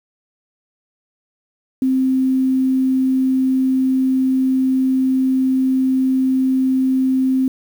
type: tone with quantisation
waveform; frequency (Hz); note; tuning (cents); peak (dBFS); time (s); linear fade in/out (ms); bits
sine; 261.6; C4; 0; -13; 1.82-7.48; 2; 7
effects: none